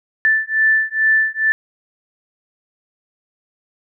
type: beating tone pair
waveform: sine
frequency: 1760 / 1762.3 Hz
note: A6 / A6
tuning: 0 / +2 cents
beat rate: 2.3 Hz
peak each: -16 dBFS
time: 0.25-1.52 s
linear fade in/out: 0 ms
effects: none